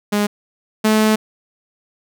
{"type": "tone pair in turn", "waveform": "sawtooth", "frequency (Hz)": [206.7, 216.5], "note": ["G#3", "A3"], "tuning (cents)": [-8, -28], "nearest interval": "minor second", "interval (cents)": 80, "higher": "second", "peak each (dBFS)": [-11, -8], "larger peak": "second", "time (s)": [[0.12, 0.27], [0.84, 1.16]], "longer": "second", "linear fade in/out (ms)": 10, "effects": []}